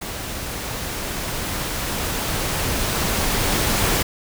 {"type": "noise with level ramp", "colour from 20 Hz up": "pink", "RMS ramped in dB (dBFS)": [-30, -19], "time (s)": [0.01, 4.03], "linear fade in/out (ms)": 10, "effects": []}